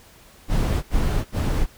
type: noise bursts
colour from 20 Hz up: brown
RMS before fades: -20 dBFS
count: 3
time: 0.48-1.67 s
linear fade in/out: 50 ms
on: 350 ms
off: 70 ms
effects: pink hiss -50 dBFS RMS until 1.77 s